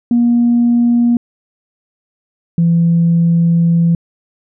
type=tone pair in turn; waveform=sine; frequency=238.1 / 168.36 Hz; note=A#3 / E3; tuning=+37 / +37 cents; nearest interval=tritone; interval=600 cents; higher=first; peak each=-7 dBFS; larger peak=neither; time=0.11-1.17 / 2.58-3.95 s; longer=second; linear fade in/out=2 ms; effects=tanh soft clip ceiling -4 dBFS